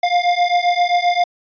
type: beating tone pair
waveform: square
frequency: 701 / 708.6 Hz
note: F5 / F5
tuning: +6 / +25 cents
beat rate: 7.6 Hz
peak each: -18 / -17 dBFS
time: 0.03-1.24 s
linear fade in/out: 5 ms
effects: resampled to 11025 Hz